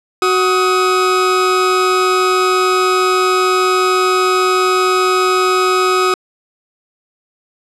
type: tone pair together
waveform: 40% pulse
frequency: 370.8 / 1261 Hz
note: F#4 / D#6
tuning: +4 / +23 cents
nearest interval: octave + major sixth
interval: 2119 cents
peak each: -13 dBFS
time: 0.22-6.14 s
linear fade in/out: 2 ms
effects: low-pass 8000 Hz 12 dB/octave